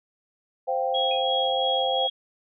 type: chord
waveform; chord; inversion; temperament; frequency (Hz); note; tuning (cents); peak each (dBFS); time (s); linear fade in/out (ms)
sine; C suspended fourth; none; equal; 523.3 / 698.5 / 784; C5 / F5 / G5; 0 / 0 / 0; -26 / -29 / -27; 0.67-2.08; 20
type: tone with tremolo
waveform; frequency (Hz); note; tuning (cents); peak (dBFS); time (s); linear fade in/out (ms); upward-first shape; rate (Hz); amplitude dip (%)
sine; 3301; G#7; -11; -24; 0.94-2.1; 10; sine; 2.9; 35
type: tone with exponential decay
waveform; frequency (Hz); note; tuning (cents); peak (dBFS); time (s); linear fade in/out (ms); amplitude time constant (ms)
sine; 2489; D#7; 0; -31; 1.11-1.31; 2; 43
effects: none